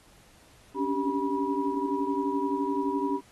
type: tone cluster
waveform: sine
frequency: 276.3 / 288 / 390.7 / 971 Hz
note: C#4 / D4 / G4 / B5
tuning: -6 / -34 / -6 / -30 cents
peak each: -31 dBFS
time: 0.74-3.21 s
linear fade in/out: 50 ms
effects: pink hiss -58 dBFS RMS until 3.31 s + AAC 32 kbps